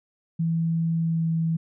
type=tone with pitch glide; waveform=sine; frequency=164.81 to 163.39 Hz; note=E3 to E3; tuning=0 to -15 cents; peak=-21 dBFS; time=0.39-1.57 s; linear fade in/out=10 ms; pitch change=-15 cents; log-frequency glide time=0.97-1.3 s; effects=none